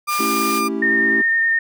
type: tone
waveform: 35% pulse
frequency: 1200 Hz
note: D6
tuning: 37 cents sharp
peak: -17 dBFS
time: 0.07-0.69 s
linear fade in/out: 20 ms
type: high-pass noise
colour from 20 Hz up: white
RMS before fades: -28 dBFS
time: 0.08-0.62 s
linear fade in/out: 50 ms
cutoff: 570 Hz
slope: 24 dB/octave
type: chord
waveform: triangle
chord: A dominant seventh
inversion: none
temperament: equal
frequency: 220 / 277.2 / 329.6 / 392 Hz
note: A3 / C#4 / E4 / G4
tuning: 0 / 0 / 0 / 0 cents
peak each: -24 dBFS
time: 0.19-1.22 s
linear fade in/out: 10 ms
type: tone with vibrato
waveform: sine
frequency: 1825 Hz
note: A#6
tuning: 37 cents flat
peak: -14 dBFS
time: 0.82-1.59 s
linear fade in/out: 5 ms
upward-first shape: sine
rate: 9.7 Hz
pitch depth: 15 cents each way
effects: none